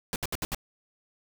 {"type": "noise bursts", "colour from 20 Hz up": "pink", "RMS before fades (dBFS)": -31, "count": 5, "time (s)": [0.13, 0.547], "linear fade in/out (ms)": 0, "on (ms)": 29, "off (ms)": 68, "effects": []}